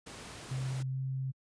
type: noise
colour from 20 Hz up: pink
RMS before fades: -46 dBFS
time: 0.06-0.83 s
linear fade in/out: 10 ms
type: tone with pitch glide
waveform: sine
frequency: 131.1 to 132.47 Hz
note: C3 to C3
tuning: +4 to +22 cents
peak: -32 dBFS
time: 0.5-1.32 s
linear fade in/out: 20 ms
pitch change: +18 cents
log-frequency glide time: 0.89-0.97 s
effects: high-pass 60 Hz 12 dB/octave + resampled to 22050 Hz